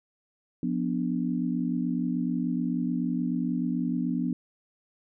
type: chord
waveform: sine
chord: B diminished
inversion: second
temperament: equal with one note detuned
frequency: 177.36 / 246.9 / 293.7 Hz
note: F3 / B3 / D4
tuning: +27 / 0 / 0 cents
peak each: -30 / -28 / -32 dBFS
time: 0.63-4.33 s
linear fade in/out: 2 ms
effects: none